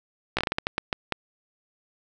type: slowing click train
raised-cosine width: 0.3 ms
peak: -8 dBFS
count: 11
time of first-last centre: 0.37-1.123 s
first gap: 16 ms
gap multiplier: 1.32
effects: none

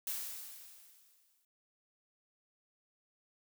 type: noise with exponential decay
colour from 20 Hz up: blue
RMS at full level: -37 dBFS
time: 0.07-1.45 s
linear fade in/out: 2 ms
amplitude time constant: 300 ms
effects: none

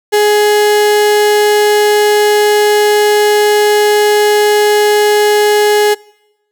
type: tone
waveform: 35% pulse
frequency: 418 Hz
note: G#4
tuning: 11 cents sharp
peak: -5 dBFS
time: 0.12-5.95 s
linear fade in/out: 20 ms
effects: noise-tail reverb RT60 0.9 s tail -25 dB re dry

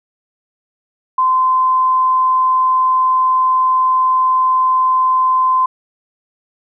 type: tone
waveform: sine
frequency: 1032 Hz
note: C6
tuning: 24 cents flat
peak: -10 dBFS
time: 1.18-5.66 s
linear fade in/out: 5 ms
effects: none

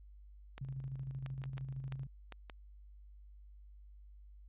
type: clicks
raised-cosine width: 0.3 ms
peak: -31 dBFS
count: 7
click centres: 0.58 / 1.262 / 1.439 / 1.58 / 1.923 / 2.323 / 2.498 s
type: tone with tremolo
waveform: sine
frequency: 133.4 Hz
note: C3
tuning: 34 cents sharp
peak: -38 dBFS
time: 0.61-2.07 s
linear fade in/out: 5 ms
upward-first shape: square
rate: 13 Hz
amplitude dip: 45%
effects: added 50 Hz sine -53 dBFS peak until 4.48 s + resampled to 8000 Hz

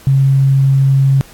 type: tone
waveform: sine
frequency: 135.8 Hz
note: C#3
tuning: 35 cents flat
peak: -7 dBFS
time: 0.07-1.21 s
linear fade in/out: 0 ms
effects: pink hiss -40 dBFS RMS until 1.33 s + AAC 64 kbps

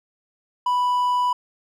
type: tone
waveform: triangle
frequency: 988 Hz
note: B5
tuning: in tune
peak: -16 dBFS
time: 0.66-1.33 s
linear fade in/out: 5 ms
effects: none

